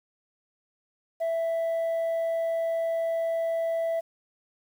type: tone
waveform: sine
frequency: 661 Hz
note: E5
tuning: 5 cents sharp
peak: -22 dBFS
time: 1.2-4.01 s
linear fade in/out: 20 ms
effects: tanh soft clip ceiling -24 dBFS + 9-bit